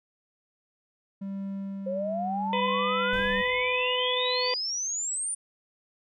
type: tone with tremolo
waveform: triangle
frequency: 196 Hz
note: G3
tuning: in tune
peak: -29 dBFS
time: 1.21-3.42 s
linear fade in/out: 10 ms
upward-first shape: sine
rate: 0.98 Hz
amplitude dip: 30%
type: exponential sweep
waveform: sine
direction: up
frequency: 525 to 9420 Hz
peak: -28 dBFS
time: 1.86-5.35 s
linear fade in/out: 10 ms
type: harmonic tone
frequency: 501 Hz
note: B4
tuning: 25 cents sharp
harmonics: 1 / 2 / 4 / 5 / 6 / 7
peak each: -29 / -32 / -35 / -36 / -37 / -37 dBFS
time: 2.53-4.54 s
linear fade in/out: 2 ms
type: noise with exponential decay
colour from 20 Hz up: brown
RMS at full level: -36 dBFS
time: 3.13-4.24 s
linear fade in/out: 2 ms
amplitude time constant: 240 ms
effects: none